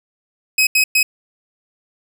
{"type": "tone bursts at uneven times", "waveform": "sawtooth", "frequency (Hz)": 2539, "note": "D#7", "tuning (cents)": 34, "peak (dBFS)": -8, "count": 3, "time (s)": [[0.58, 0.67], [0.75, 0.84], [0.95, 1.03]], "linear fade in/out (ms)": 5, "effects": []}